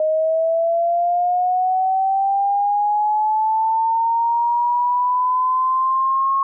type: linear sweep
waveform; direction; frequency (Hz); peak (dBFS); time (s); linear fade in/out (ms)
sine; up; 620 to 1090; -15; 0-6.43; 2
effects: none